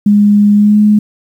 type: tone with pitch glide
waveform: sine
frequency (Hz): 206 to 210.2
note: G#3 to G#3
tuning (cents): -14 to +21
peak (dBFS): -4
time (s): 0.06-0.99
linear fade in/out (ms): 5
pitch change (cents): +35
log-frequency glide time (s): 0.54-0.78
effects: 7-bit